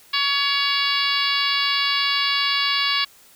harmonic tone, 563 Hz, C#5, 27 cents sharp, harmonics 2 / 3 / 4 / 5 / 6 / 7 / 8 / 9, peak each -26 / -28 / -26 / -26 / -26 / -27 / -26 / -32 dBFS, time 0.13-3.05 s, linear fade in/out 10 ms, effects white hiss -51 dBFS RMS until 3.35 s

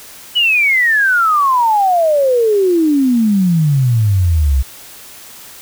sine exponential sweep, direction down, 2988 to 63.1 Hz, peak -9 dBFS, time 0.35-4.63 s, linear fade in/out 20 ms, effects white hiss -36 dBFS RMS until 5.61 s

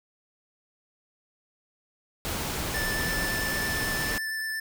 pink noise, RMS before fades -31 dBFS, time 2.25-4.18 s, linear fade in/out 0 ms
square tone with vibrato, 1760 Hz, A6, in tune, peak -30 dBFS, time 2.74-4.6 s, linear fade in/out 5 ms, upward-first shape triangle, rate 8.9 Hz, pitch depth 15 cents each way
effects none

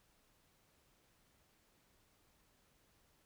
silence, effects pink hiss -73 dBFS RMS until 3.25 s

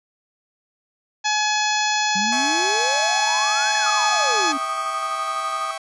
harmonic tone, 847 Hz, G#5, 34 cents sharp, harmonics 1 / 2 / 3 / 4 / 5 / 6 / 7 / 8, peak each -22 / -25 / -27 / -28 / -29 / -30 / -30 / -31 dBFS, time 1.24-4.53 s, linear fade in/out 20 ms
sine exponential two-way sweep, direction up then down, 186.8 to 1760 to 262 Hz, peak -26 dBFS, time 2.15-4.58 s, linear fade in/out 10 ms, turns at 3.76 s
sawtooth chord, C# diminished, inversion first, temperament equal with one note detuned, 653.2 / 784 / 1108.7 Hz, E5 / G5 / C#6, -16 / 0 / 0 cents, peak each -29 dBFS, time 2.32-5.78 s, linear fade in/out 5 ms
sine tone with tremolo, 1234 Hz, D#6, 15 cents flat, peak -22 dBFS, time 3.86-5.71 s, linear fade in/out 2 ms, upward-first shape square, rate 12 Hz, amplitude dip 35%
effects resampled to 24000 Hz

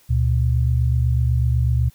sine tone pair together, 72.4 / 120.45 Hz, D2 / B2, -24 / -43 cents, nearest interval major sixth, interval 881 cents, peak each -18 dBFS, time 0.09-1.9 s, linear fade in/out 20 ms, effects white hiss -55 dBFS RMS until 1.94 s

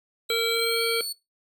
sawtooth tone with pitch glide, 3951 to 4435 Hz, B7 to C#8, 0 to 0 cents, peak -26 dBFS, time 0.29-1.13 s, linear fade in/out 10 ms, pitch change +200 cents, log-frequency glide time 0.5-0.83 s
harmonic tone, 460 Hz, A#4, 23 cents flat, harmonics 1 / 3 / 5 / 7 / 9, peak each -25 / -31 / -30 / -30 / -33 dBFS, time 0.3-1.01 s, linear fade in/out 2 ms
effects noise-tail reverb RT60 0.2 s tail -19 dB re dry

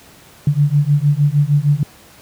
sine beating tone pair, 142.3 / 148.8 Hz, C#3 / D3, +46 / +23 cents, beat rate 6.5 Hz, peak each -14 dBFS, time 0.47-1.83 s, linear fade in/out 2 ms, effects pink hiss -44 dBFS RMS until 2.21 s + high-pass 60 Hz 12 dB/octave

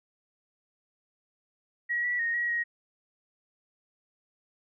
sine tone with pitch steps, 1910 / 1949 / 1860 / 1908 / 1887 Hz, A#6 / B6 / A#6 / A#6 / A#6, +42 / -23 / -4 / +40 / +21 cents, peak -26 dBFS, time 1.89-2.64 s, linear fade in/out 20 ms, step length 150 ms, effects none

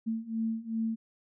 sine beating tone pair, 223.1 / 225.7 Hz, A3 / A3, +24 / +44 cents, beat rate 2.6 Hz, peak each -34 / -32 dBFS, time 0.06-0.96 s, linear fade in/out 20 ms, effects none

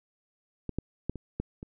clicks, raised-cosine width 3 ms, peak -20 / -17 / -16 / -25 / -17 / -27 dBFS, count 6, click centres 0.693 / 0.786 / 1.096 / 1.157 / 1.4 / 1.629 s, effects none

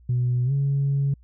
sine tone with pitch glide, 123.47 to 139.39 Hz, B2 to C#3, 0 to +10 cents, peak -18 dBFS, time 0.09-1.14 s, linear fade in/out 5 ms, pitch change +210 cents, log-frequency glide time 0.45-0.52 s, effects tanh soft clip ceiling -16 dBFS + added 60 Hz sine -49 dBFS peak until 1.23 s

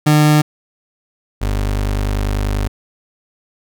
30% pulse tone pair in turn, 150.9 / 50.18 Hz, D3 / G1, +47 / +41 cents, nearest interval octave + perfect fifth, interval 1906 cents, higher first, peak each -6 / -13 dBFS, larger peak first, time 0.06-0.42 / 1.41-2.68 s, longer second, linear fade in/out 10 ms, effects none

